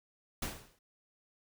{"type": "noise with exponential decay", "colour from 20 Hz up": "pink", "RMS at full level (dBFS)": -34, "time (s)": [0.42, 0.79], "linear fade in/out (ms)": 5, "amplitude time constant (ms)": 79, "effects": []}